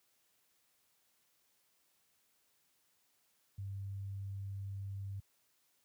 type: tone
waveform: sine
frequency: 98.4 Hz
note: G2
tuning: 7 cents sharp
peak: -39 dBFS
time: 3.58-5.2 s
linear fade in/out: 5 ms
effects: white hiss -75 dBFS RMS until 5.84 s + high-pass 60 Hz 12 dB/octave